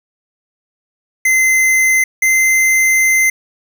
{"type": "tone pair in turn", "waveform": "square", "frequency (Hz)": [2063, 2072], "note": ["C7", "C7"], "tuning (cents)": [-25, -17], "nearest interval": "unison", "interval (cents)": 8, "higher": "second", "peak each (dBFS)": -10, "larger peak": "neither", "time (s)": [[1.25, 2.04], [2.22, 3.3]], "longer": "second", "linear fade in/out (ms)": 5, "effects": []}